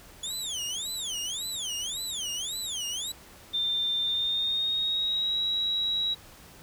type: tone with vibrato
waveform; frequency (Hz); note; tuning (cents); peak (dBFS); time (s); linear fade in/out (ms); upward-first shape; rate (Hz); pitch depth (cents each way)
25% pulse; 3370; G#7; +25; -27; 0.23-3.12; 5; sine; 1.8; 300
type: tone with pitch glide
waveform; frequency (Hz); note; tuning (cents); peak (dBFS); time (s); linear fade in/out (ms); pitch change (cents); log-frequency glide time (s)
sine; 3590 to 3870; A7 to B7; +34 to -36; -25; 3.53-6.15; 20; +130; 4.04-5.41
effects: pink hiss -51 dBFS RMS until 6.62 s